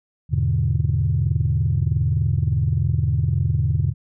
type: chord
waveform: sine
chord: E dominant seventh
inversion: none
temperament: equal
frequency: 82.41 / 103.83 / 123.47 / 146.83 Hz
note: E2 / G#2 / B2 / D3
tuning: 0 / 0 / 0 / 0 cents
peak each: -22 dBFS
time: 0.29-3.94 s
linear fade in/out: 50 ms
effects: tanh soft clip ceiling -9 dBFS